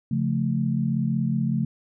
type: chord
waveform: sine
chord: Db augmented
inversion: none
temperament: equal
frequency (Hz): 138.59 / 174.61 / 220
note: Db3 / F3 / A3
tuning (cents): 0 / 0 / 0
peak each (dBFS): -25 / -27 / -25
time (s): 0.11-1.65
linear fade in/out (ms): 5
effects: none